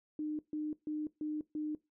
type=tone bursts; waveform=sine; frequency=304 Hz; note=D#4; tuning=40 cents flat; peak=-34 dBFS; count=5; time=0.19-1.75 s; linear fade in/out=2 ms; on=200 ms; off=140 ms; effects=noise-tail reverb RT60 0.2 s tail -20 dB re dry